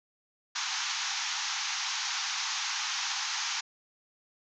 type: band-pass noise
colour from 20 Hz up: white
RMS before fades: -33 dBFS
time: 0.55-3.61 s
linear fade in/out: 10 ms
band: 780 to 6700 Hz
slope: 96 dB/octave
effects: none